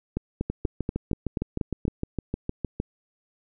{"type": "two click trains", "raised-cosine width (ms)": 3, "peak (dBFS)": [-13, -14], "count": [8, 16], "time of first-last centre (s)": [[0.17, 1.853], [0.5, 2.801]], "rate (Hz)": [4.16, 6.52], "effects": []}